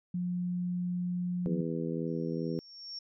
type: tone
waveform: sine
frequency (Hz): 178.1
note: F3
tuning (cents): +34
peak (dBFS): -30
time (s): 0.14-1.61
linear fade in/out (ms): 5
type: harmonic tone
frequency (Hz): 82.41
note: E2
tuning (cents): 0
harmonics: 2 / 3 / 4 / 5 / 6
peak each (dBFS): -35 / -37 / -38 / -39 / -40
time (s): 1.46-2.59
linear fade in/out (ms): 0
type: tone with exponential growth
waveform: sine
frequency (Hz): 5490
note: F8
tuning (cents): -31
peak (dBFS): -37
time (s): 2.07-2.99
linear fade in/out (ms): 5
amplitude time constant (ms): 200
effects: none